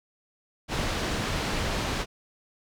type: low-pass noise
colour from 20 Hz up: pink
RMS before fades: -29 dBFS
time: 0.68-2.06 s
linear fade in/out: 50 ms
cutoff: 5400 Hz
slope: 12 dB/octave
effects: none